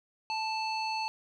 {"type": "tone with low-pass filter", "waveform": "square", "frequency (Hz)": 880, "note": "A5", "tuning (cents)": 0, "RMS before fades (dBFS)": -33, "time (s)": [0.3, 1.08], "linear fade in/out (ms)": 0, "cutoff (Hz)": 4000, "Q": 3.5, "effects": []}